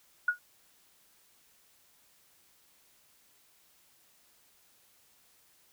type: tone with exponential decay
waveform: sine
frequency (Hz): 1450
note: F#6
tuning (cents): -35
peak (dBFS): -20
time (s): 0.28-0.39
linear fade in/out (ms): 5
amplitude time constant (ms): 22
effects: white hiss -65 dBFS RMS until 5.72 s